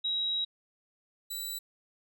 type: tone pair in turn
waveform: sine / 15% pulse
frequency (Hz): 3842 / 3950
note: B7 / B7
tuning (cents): -48 / 0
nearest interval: unison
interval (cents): 48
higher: second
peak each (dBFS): -28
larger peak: neither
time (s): 0.04-0.45 / 1.3-1.59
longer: first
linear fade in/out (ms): 10
effects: none